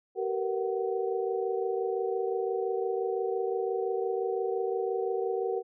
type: tone cluster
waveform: sine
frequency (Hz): 383.3 / 459.2 / 485 / 750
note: G4 / A#4 / B4 / F#5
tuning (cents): -39 / -26 / -31 / +23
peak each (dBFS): -31 / -31 / -38 / -37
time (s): 0.15-5.63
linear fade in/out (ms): 50
effects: none